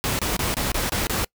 pink noise bursts, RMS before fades -24 dBFS, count 7, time 0.04-1.246 s, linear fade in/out 0 ms, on 150 ms, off 26 ms, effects noise-tail reverb RT60 0.1 s tail -26 dB re dry

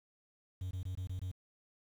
triangle tone bursts, 92.5 Hz, F#2, in tune, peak -34 dBFS, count 6, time 0.61-1.315 s, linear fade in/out 5 ms, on 100 ms, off 21 ms, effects tanh soft clip ceiling -30 dBFS + 10-bit

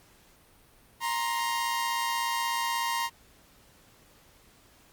sawtooth tone pair together, 936.6 / 1053 Hz, A#5 / C6, +8 / +11 cents, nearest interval major second, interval 203 cents, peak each -25 / -29 dBFS, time 1-3.1 s, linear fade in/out 50 ms, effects pink hiss -59 dBFS RMS until 4.92 s + Opus 48 kbps

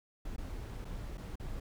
brown noise with dropouts, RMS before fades -41 dBFS, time 0.25-1.6 s, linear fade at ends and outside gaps 5 ms, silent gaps 0.363-0.38 / 0.847-0.851 / 1.174-1.178 / 1.357-1.397 s, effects none

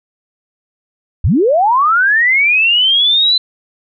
sine linear sweep, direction up, 51 to 4057 Hz, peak -8 dBFS, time 1.24-3.38 s, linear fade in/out 5 ms, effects none

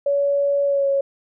sine tone with pitch glide, 565 to 552.7 Hz, C#5 to C#5, +33 to -5 cents, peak -16 dBFS, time 0.06-1.01 s, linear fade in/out 5 ms, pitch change -38 cents, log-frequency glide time 0.65-0.88 s, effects none

